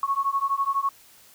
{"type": "beating tone pair", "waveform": "sine", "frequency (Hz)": [1098, 1110], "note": ["C#6", "C#6"], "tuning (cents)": [-17, 2], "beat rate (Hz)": 12, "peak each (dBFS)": -25, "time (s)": [0.03, 0.89], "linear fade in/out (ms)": 2, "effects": ["white hiss -53 dBFS RMS until 1.34 s"]}